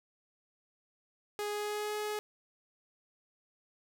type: tone with pitch glide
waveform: sawtooth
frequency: 415.3 to 421.6 Hz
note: G#4 to G#4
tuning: 0 to +26 cents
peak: -30 dBFS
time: 1.39-2.19 s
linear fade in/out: 0 ms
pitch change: +26 cents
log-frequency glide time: 1.49-1.95 s
effects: none